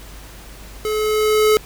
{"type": "tone with level ramp", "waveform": "square", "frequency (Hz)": 429.1, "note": "A4", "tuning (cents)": -43, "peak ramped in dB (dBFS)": [-20, -11], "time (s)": [0.85, 1.57], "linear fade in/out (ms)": 0, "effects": ["added 50 Hz sine -38 dBFS peak until 1.65 s", "pink hiss -41 dBFS RMS until 1.65 s"]}